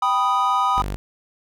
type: chord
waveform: triangle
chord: G augmented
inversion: none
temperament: equal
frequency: 784 / 987.8 / 1244.5 Hz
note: G5 / B5 / D#6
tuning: 0 / 0 / 0 cents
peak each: -22 / -19 / -18 dBFS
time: 0.02-0.82 s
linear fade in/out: 5 ms
type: tone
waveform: sawtooth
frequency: 49 Hz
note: G1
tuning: in tune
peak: -21 dBFS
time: 0.77-0.96 s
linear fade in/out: 0 ms
effects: none